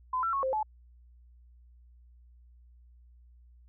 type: tone with pitch steps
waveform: sine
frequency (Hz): 1018 / 1349 / 1101 / 526 / 861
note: C6 / E6 / C#6 / C5 / A5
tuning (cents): -48 / +40 / -12 / +9 / -38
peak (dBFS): -27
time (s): 0.13-0.63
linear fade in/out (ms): 5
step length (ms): 100
effects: added 60 Hz sine -54 dBFS peak until 3.68 s